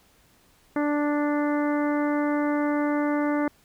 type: harmonic tone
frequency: 293.7 Hz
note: D4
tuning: in tune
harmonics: 1 / 2 / 3 / 4 / 5 / 6 / 7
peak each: -23 / -29 / -33 / -35 / -37 / -39 / -40 dBFS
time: 0.76-3.48 s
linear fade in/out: 2 ms
effects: pink hiss -60 dBFS RMS until 3.64 s